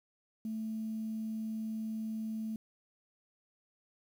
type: tone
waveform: sine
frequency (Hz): 220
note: A3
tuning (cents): 0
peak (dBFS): -34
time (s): 0.45-2.56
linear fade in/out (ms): 2
effects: tanh soft clip ceiling -30 dBFS + 10-bit